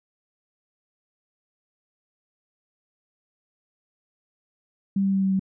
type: tone with pitch steps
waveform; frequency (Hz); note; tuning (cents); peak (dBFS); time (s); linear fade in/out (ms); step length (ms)
sine; 196 / 194.76 / 193.53 / 192.3 / 191.08; G3 / G3 / G3 / G3 / G3; 0 / -11 / -22 / -33 / -44; -19; 4.96-5.395; 5; 87
effects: none